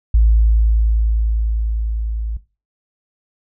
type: tone with level ramp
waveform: sine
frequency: 55 Hz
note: A1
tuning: in tune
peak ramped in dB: -7 to -20 dBFS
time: 0.14-2.37 s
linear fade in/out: 5 ms
effects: noise-tail reverb RT60 0.3 s tail -17 dB re dry + tanh soft clip ceiling -3 dBFS